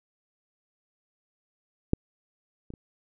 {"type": "clicks", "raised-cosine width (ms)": 3, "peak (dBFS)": [-8, -27, -29], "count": 3, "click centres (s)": [1.934, 2.704, 2.738], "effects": []}